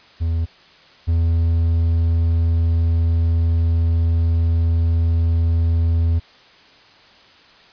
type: tone pair in turn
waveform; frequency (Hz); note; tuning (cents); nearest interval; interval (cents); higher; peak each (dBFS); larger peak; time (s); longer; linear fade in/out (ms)
triangle; 82.41 / 83.08; E2 / E2; 0 / +14; unison; 14; second; -15 / -12; second; 0.2-0.46 / 1.07-6.2; second; 20
effects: white hiss -48 dBFS RMS until 7.72 s + resampled to 11025 Hz